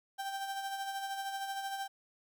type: tone with tremolo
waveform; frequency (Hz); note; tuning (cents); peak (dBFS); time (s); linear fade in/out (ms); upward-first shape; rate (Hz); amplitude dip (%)
35% pulse; 784; G5; 0; -33; 0.18-1.88; 20; sine; 13; 45
effects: none